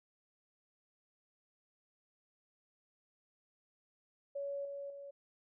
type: tone with level steps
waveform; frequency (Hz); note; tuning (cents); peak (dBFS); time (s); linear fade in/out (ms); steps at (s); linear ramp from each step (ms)
sine; 562; C#5; +24; -37 / -41 / -46; 4.35-5.11; 10; 4.65 / 4.9; 2
effects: none